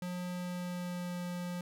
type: tone with pitch glide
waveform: square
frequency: 179.1 to 177.04 Hz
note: F3 to F3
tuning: +44 to +24 cents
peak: -37 dBFS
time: 0.02-1.61 s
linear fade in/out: 2 ms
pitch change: -20 cents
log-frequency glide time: 0.31-1.22 s
effects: none